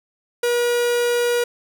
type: tone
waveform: 45% pulse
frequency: 480.6 Hz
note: B4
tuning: 47 cents flat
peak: -17 dBFS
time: 0.43-1.44 s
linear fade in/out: 5 ms
effects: none